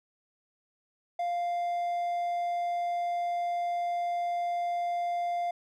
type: tone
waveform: triangle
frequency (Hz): 698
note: F5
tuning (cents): -1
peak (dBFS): -26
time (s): 1.19-5.51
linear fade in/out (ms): 5
effects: none